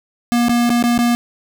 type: tone with dropouts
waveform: square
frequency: 238.6 Hz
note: A#3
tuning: 41 cents sharp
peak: -13 dBFS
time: 0.32-1.15 s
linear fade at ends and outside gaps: 0 ms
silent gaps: 0.484-0.494 / 0.694-0.702 / 0.826-0.839 / 0.978-0.989 s
effects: none